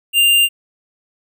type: tone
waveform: square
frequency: 2794 Hz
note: F7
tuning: in tune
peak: -10 dBFS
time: 0.13-0.49 s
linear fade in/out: 50 ms
effects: none